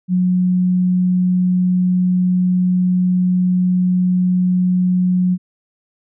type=tone; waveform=sine; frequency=181.7 Hz; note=F#3; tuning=31 cents flat; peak=-12 dBFS; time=0.08-5.38 s; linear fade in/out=50 ms; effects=none